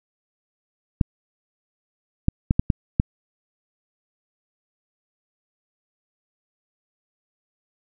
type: clicks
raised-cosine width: 5 ms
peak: -4 dBFS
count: 6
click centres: 1.012 / 2.284 / 2.509 / 2.595 / 2.702 / 2.999 s
effects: none